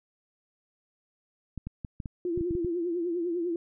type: clicks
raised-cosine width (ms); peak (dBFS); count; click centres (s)
5; -23; 10; 1.577 / 1.67 / 1.848 / 2.002 / 2.058 / 2.376 / 2.41 / 2.509 / 2.552 / 2.647
type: tone with vibrato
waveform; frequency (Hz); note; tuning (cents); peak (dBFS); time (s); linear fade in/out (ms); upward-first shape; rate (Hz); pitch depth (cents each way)
sine; 344.9; F4; -22; -27; 2.25-3.56; 2; triangle; 10; 96
effects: none